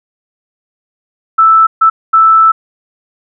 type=tone bursts at uneven times; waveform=sine; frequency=1318.5 Hz; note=E6; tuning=in tune; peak=-3 dBFS; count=3; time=1.38-1.67 / 1.81-1.9 / 2.13-2.52 s; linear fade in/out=10 ms; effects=none